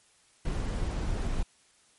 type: noise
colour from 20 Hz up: brown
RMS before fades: -30 dBFS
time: 0.45-1.43 s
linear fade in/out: 5 ms
effects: white hiss -63 dBFS RMS until 1.98 s + MP3 48 kbps